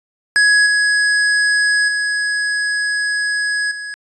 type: tone with level steps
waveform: square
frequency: 1673 Hz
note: G#6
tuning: 12 cents sharp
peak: -10 / -13 / -17 / -26 dBFS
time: 0.36-3.94 s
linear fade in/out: 0 ms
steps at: 0.66 / 1.88 / 3.71 s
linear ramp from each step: 5 ms
effects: resampled to 24000 Hz

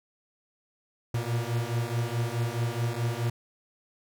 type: beating tone pair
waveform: 45% pulse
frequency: 115.7 / 120.4 Hz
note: A#2 / B2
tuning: -13 / -44 cents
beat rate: 4.7 Hz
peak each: -30 dBFS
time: 1.14-3.3 s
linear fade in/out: 5 ms
effects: none

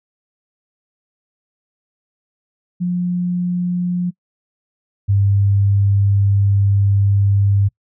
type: tone pair in turn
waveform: sine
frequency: 177.9 / 99.84 Hz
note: F3 / G2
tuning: +32 / +32 cents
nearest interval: minor seventh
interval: 1000 cents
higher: first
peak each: -16 / -11 dBFS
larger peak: second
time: 2.8-4.11 / 5.08-7.69 s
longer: second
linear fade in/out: 20 ms
effects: noise-tail reverb RT60 0.1 s tail -25 dB re dry

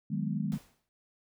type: chord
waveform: sine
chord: G# minor seventh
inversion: second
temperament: equal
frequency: 155.56 / 185 / 207.7 / 246.9 Hz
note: D#3 / F#3 / G#3 / B3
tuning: 0 / 0 / 0 / 0 cents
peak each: -34 / -36 / -33 / -39 dBFS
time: 0.1-0.58 s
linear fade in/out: 10 ms
type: noise with exponential decay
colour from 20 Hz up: pink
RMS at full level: -47 dBFS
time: 0.52-0.89 s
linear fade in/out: 0 ms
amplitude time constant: 80 ms
effects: none

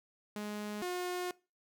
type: tone pair in turn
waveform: sawtooth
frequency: 209 / 359.5 Hz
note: G#3 / F#4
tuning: +11 / -50 cents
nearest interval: major sixth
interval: 939 cents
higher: second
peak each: -34 / -31 dBFS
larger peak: second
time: 0.36-0.82 / 0.82-1.31 s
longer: second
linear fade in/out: 2 ms
effects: noise-tail reverb RT60 0.3 s tail -22 dB re dry

